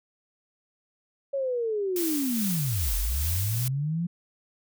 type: linear two-way sweep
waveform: sine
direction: down then up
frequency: 560 to 41.2 to 176.3 Hz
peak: -25 dBFS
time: 1.33-4.07 s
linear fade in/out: 10 ms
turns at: 2.95 s
type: noise with tremolo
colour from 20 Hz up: blue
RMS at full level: -31 dBFS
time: 1.96-3.68 s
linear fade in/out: 2 ms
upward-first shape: sine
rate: 2.4 Hz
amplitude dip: 30%
effects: none